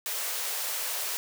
white high-pass noise, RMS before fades -32 dBFS, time 0.06-1.17 s, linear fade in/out 0 ms, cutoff 420 Hz, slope 48 dB/octave, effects none

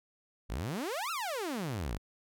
sawtooth exponential two-way sweep, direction up then down, 44.33 to 1400 to 44.33 Hz, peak -30 dBFS, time 0.49-1.98 s, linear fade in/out 20 ms, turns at 1.11 s, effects none

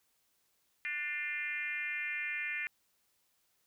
sine tone with frequency modulation, 2093 Hz, C7, in tune, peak -34 dBFS, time 0.85-2.67 s, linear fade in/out 0 ms, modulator 313 Hz, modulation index 1.4, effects white hiss -75 dBFS RMS until 3.66 s

